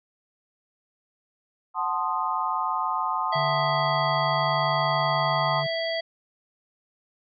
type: chord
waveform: sine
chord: F# diminished seventh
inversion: none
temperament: equal with one note detuned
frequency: 740 / 880 / 1046.5 / 1238.8 Hz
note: F#5 / A5 / C6 / Eb6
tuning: 0 / 0 / 0 / -8 cents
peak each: -32 / -29 / -28 / -29 dBFS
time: 1.74-5.64 s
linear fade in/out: 50 ms
type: harmonic tone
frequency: 659.3 Hz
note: E5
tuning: in tune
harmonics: 1 / 3 / 5 / 7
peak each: -27 / -32 / -34 / -35 dBFS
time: 3.32-6.01 s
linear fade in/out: 10 ms
type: tone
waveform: triangle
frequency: 146.83 Hz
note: D3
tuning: in tune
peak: -28 dBFS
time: 3.35-5.67 s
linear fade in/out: 10 ms
effects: none